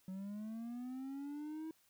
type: linear sweep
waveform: triangle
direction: up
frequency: 185 to 322.4 Hz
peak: -40 dBFS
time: 0.08-1.71 s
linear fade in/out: 2 ms
effects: white hiss -72 dBFS RMS until 1.89 s